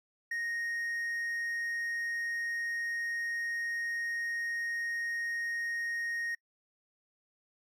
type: tone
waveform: triangle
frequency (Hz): 1864.7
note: A#6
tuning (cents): 0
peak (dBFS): -31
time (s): 0.31-6.35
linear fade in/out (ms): 5
effects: noise-tail reverb RT60 0.1 s tail -25 dB re dry